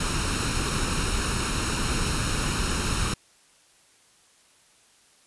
pink noise with comb filter, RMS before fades -26 dBFS, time 0-3.14 s, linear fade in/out 5 ms, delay 0.74 ms, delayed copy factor +0.6, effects white hiss -59 dBFS RMS until 5.26 s + resampled to 24000 Hz

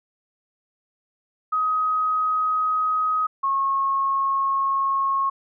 sine tone pair in turn, 1260 / 1089.6 Hz, D#6 / C#6, +21 / -30 cents, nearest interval minor third, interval 251 cents, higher first, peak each -19 dBFS, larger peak neither, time 1.52-3.27 / 3.43-5.3 s, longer second, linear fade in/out 10 ms, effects none

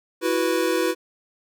square chord, E suspended second, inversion none, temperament equal with one note detuned, 329.6 / 370 / 490.2 Hz, E4 / F#4 / B4, 0 / 0 / -13 cents, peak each -25 dBFS, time 0.21-0.95 s, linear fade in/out 50 ms, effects none

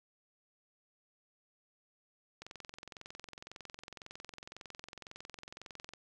click train, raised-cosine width 0.2 ms, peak -29 dBFS, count 78, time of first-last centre 2.42-5.936 s, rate 21.9 Hz, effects none

